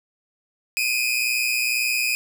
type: tone pair together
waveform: sawtooth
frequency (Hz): 2425 / 2547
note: D#7 / D#7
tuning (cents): -45 / +40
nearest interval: minor second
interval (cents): 85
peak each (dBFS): -20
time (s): 0.77-2.15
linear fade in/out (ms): 0
effects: none